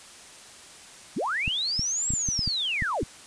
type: linear two-way sweep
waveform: sine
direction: up then down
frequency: 130.81 to 7740 to 130.81 Hz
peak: -25 dBFS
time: 1.16-3.04 s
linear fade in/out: 10 ms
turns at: 2.09 s
type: clicks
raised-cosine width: 5 ms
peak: -18 dBFS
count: 9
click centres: 1.478 / 1.794 / 2.105 / 2.137 / 2.288 / 2.392 / 2.476 / 2.823 / 3.03 s
effects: white hiss -47 dBFS RMS until 3.26 s + resampled to 22050 Hz